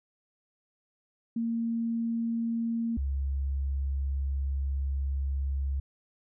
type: tone pair in turn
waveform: sine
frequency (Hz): 230.3 / 68.47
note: A#3 / C#2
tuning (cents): -21 / -21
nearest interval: octave + major sixth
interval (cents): 2100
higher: first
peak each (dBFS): -27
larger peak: neither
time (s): 1.36-2.97 / 2.97-5.8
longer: second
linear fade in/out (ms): 5
effects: none